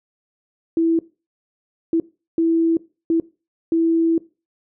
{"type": "tone bursts at uneven times", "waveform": "sine", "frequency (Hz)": 329.6, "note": "E4", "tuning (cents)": 0, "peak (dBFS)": -14, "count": 5, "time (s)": [[0.77, 0.99], [1.93, 2], [2.38, 2.77], [3.1, 3.2], [3.72, 4.18]], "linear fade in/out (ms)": 2, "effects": ["noise-tail reverb RT60 0.3 s tail -20 dB re dry"]}